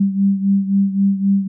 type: beating tone pair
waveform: sine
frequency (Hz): 196 / 199.8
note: G3 / G3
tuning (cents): 0 / +33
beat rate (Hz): 3.8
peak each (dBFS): -14 / -19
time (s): 0-1.48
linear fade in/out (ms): 10
effects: none